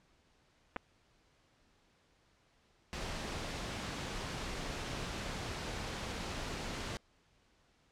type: clicks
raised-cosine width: 0.5 ms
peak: -23 dBFS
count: 2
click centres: 0.762 / 0.766 s
type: noise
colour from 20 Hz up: pink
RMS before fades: -40 dBFS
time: 2.93-6.97 s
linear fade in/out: 0 ms
effects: pink hiss -70 dBFS RMS until 7.91 s + low-pass 6000 Hz 12 dB/octave